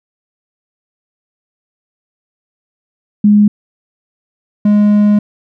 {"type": "tone pair in turn", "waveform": ["sine", "triangle"], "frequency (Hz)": [207.7, 207.7], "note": ["G#3", "G#3"], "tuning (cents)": [0, 0], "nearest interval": "unison", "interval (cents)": 0, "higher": "neither", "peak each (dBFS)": -4, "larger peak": "neither", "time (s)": [[3.24, 3.48], [4.65, 5.19]], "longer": "second", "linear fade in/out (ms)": 5, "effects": []}